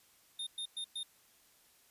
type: tone bursts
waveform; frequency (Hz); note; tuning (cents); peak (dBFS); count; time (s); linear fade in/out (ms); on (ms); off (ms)
square; 3652; A#7; -36; -38; 4; 0.39-1.032; 5; 78; 110
effects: white hiss -66 dBFS RMS until 1.9 s + resampled to 32000 Hz